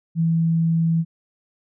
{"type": "tone", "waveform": "sine", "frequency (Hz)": 164.6, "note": "E3", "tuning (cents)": -2, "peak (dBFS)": -16, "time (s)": [0.15, 1.05], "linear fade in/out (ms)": 50, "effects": []}